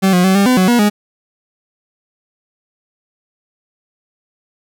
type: tone with pitch steps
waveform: 40% pulse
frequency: 191.8 / 179.4 / 189.6 / 198.9 / 253 / 185.6 / 240.4 / 207.5 Hz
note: G3 / F3 / F#3 / G3 / B3 / F#3 / B3 / G#3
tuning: -37 / +47 / +43 / +25 / +42 / +6 / -46 / -1 cents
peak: -8 dBFS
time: 0.02-0.9 s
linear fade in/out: 20 ms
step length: 110 ms
effects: none